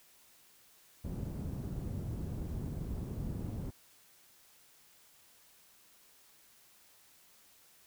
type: low-pass noise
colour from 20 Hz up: white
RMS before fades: -39 dBFS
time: 1.04-3.71 s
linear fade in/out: 10 ms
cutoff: 160 Hz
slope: 12 dB/octave
effects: white hiss -63 dBFS RMS until 7.86 s

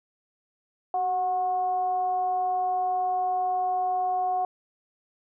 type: tone with frequency modulation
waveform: sine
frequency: 733 Hz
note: F#5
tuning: 16 cents flat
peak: -23 dBFS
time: 0.94-4.45 s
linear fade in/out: 2 ms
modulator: 356 Hz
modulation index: 0.32
effects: none

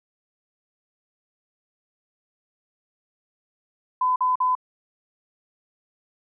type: tone bursts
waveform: sine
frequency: 1010 Hz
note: B5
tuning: 39 cents sharp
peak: -18 dBFS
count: 3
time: 4.01-4.552 s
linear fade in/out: 5 ms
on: 150 ms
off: 46 ms
effects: none

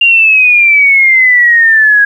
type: exponential sweep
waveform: sine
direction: down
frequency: 2800 to 1644 Hz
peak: -3 dBFS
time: 0.01-2.05 s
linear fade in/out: 5 ms
effects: 7-bit

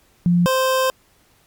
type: tone pair in turn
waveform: sine / 25% pulse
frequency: 174.61 / 521.6 Hz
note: F3 / C5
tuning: 0 / -5 cents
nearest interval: octave + perfect fifth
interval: 1895 cents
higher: second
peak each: -12 dBFS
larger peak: neither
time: 0.26-0.46 / 0.46-0.9 s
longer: second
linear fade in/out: 0 ms
effects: pink hiss -57 dBFS RMS until 1.46 s + MP3 96 kbps

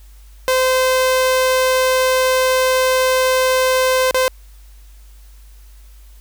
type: tone with dropouts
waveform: sawtooth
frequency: 516 Hz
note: C5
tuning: 24 cents flat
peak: -9 dBFS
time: 0.48-4.28 s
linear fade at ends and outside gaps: 0 ms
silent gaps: 4.11-4.145 s
effects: added 50 Hz sine -39 dBFS peak until 6.2 s + white hiss -53 dBFS RMS until 6.2 s

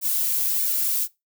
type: noise with flanger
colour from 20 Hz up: violet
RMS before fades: -23 dBFS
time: 0.01-1.08 s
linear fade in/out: 50 ms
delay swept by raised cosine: 1.5 to 3.6 ms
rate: 1.6 Hz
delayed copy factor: -0.65
effects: noise-tail reverb RT60 0.2 s tail -20 dB re dry

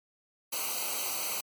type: noise with comb filter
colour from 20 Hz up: white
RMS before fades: -33 dBFS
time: 0.52-1.41 s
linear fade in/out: 10 ms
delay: 0.57 ms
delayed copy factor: -0.9
effects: MP3 96 kbps

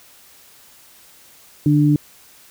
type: tone pair together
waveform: sine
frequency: 148 / 295.7 Hz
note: D3 / D4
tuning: +14 / +12 cents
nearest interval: octave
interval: 1198 cents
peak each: -14 dBFS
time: 1.66-1.96 s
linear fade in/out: 2 ms
effects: white hiss -48 dBFS RMS until 2.5 s

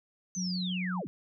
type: linear sweep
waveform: sine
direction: down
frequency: 6272 to 116.3 Hz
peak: -35 dBFS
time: 0.35-1.07 s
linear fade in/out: 0 ms
type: tone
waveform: sine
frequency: 182.6 Hz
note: F#3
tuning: 23 cents flat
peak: -31 dBFS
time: 0.36-1.02 s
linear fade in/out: 20 ms
effects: none

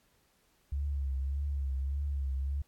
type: tone with vibrato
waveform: sine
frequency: 69.1 Hz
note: C#2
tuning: 5 cents flat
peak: -30 dBFS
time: 0.72-2.62 s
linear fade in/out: 5 ms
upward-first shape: triangle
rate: 1.7 Hz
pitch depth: 76 cents each way
effects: pink hiss -70 dBFS RMS until 2.67 s + AAC 64 kbps

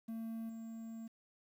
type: tone with level steps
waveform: triangle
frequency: 225.7 Hz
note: A3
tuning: 44 cents sharp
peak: -38 / -42 dBFS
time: 0.08-1.08 s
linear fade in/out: 10 ms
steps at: 0.49 s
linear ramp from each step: 5 ms
effects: 11-bit

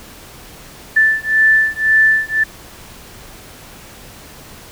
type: beating tone pair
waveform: sine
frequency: 1760 / 1761.9 Hz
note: A6 / A6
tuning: 0 / +2 cents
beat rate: 1.9 Hz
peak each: -13 dBFS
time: 0.96-2.44 s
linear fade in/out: 10 ms
effects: pink hiss -38 dBFS RMS until 4.71 s

